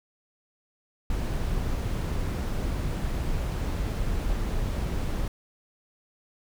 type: noise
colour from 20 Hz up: brown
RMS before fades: -28 dBFS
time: 1.1-5.28 s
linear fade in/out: 2 ms
effects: none